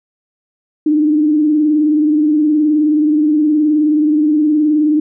sine tone with vibrato, 302.9 Hz, D#4, 46 cents flat, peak -9 dBFS, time 0.86-5 s, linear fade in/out 5 ms, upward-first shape sine, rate 19 Hz, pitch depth 50 cents each way, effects none

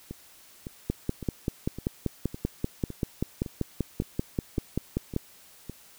two click trains, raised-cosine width 3 ms, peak -13 / -23 dBFS, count 23 / 11, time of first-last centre 0.9-5.164 / 0.11-5.697 s, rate 5.16 / 1.79 Hz, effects white hiss -54 dBFS RMS until 5.98 s

